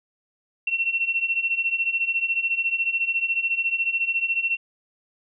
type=beating tone pair; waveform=sine; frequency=2706 / 2720 Hz; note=E7 / F7; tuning=+45 / -46 cents; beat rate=14 Hz; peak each=-26 / -23 dBFS; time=0.67-4.57 s; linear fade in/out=5 ms; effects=none